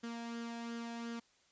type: tone with flanger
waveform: sawtooth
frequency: 233.1 Hz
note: A#3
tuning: in tune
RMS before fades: -43 dBFS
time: 0.03-1.2 s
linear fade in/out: 10 ms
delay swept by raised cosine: 0.61 to 1.22 ms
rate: 2.8 Hz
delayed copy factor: +0.5
effects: white hiss -70 dBFS RMS until 1.51 s + resampled to 16000 Hz